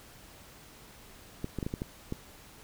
clicks, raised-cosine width 3 ms, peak -20 dBFS, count 7, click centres 1.444 / 1.587 / 1.628 / 1.665 / 1.739 / 1.819 / 2.124 s, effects pink hiss -53 dBFS RMS until 2.63 s

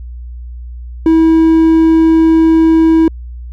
triangle tone, 323.7 Hz, E4, 31 cents flat, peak -3 dBFS, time 1.06-3.08 s, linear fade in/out 2 ms, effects added 60 Hz sine -24 dBFS peak until 3.52 s

